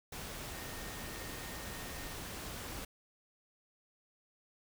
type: tone in noise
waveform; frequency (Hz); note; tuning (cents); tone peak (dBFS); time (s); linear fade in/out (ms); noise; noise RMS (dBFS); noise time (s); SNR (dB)
sine; 1841; A#6; -22; -53; 0.52-2.14; 5; pink; -44; 0.12-2.85; -12
effects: none